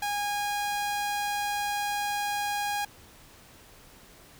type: tone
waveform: sawtooth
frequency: 820 Hz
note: G#5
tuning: 22 cents flat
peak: -24 dBFS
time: 0.02-2.85 s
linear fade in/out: 5 ms
effects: pink hiss -53 dBFS RMS until 4.39 s